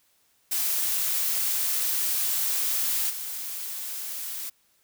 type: noise with level steps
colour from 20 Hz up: blue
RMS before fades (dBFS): -26 / -34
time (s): 0.51-4.5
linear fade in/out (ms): 10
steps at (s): 3.09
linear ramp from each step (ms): 20
effects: white hiss -66 dBFS RMS until 4.83 s